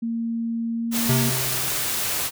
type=tone with pitch glide; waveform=sine; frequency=230 to 233.5 Hz; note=A#3 to A#3; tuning=-23 to +3 cents; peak=-23 dBFS; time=0.02-1.3 s; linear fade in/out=10 ms; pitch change=+26 cents; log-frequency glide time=0.74-1.07 s
type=noise; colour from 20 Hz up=white; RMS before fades=-25 dBFS; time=0.91-2.31 s; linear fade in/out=50 ms
type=tone with exponential decay; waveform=square; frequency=130 Hz; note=C3; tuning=11 cents flat; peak=-18 dBFS; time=1.09-2.15 s; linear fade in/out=5 ms; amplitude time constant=230 ms
effects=none